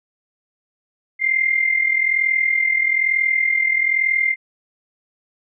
sine tone with amplitude modulation, 2101 Hz, C7, 7 cents sharp, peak -12 dBFS, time 1.19-4.36 s, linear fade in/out 50 ms, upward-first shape sine, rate 41.1 Hz, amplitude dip 70%, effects none

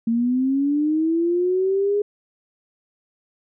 sine linear sweep, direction up, 226.1 to 415.3 Hz, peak -17 dBFS, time 0.07-2.02 s, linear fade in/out 5 ms, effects none

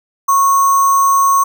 sine tone with sample-and-hold, 1100 Hz, C#6, 14 cents flat, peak -8 dBFS, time 0.28-1.44 s, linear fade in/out 10 ms, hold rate 7350 Hz, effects none

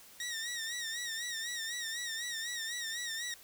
15% pulse tone with vibrato, 1864.7 Hz, A#6, in tune, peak -30 dBFS, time 0.2-3.34 s, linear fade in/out 2 ms, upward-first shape sine, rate 4 Hz, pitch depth 79 cents each way, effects white hiss -56 dBFS RMS until 3.43 s

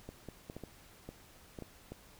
clicks, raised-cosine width 2 ms, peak -30 dBFS, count 9, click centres 0.09 / 0.287 / 0.499 / 0.566 / 0.637 / 1.09 / 1.588 / 1.623 / 1.92 s, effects pink hiss -59 dBFS RMS until 2.19 s

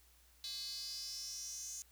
square tone with high-pass filter sweep, 231.9 Hz, A#3, 9 cents flat, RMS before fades -45 dBFS, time 0.44-1.82 s, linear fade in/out 0 ms, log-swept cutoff 4100 to 6600 Hz, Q 7.3, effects added 60 Hz sine -67 dBFS peak until 1.91 s + white hiss -68 dBFS RMS until 1.91 s

